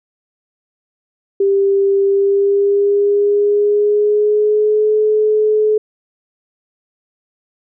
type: tone with pitch glide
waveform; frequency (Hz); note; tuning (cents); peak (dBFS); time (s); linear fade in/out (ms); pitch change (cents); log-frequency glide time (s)
sine; 394.8 to 428.1; G4 to A4; +12 to -47; -10; 1.4-5.78; 5; +141; 2.05-4.94
effects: none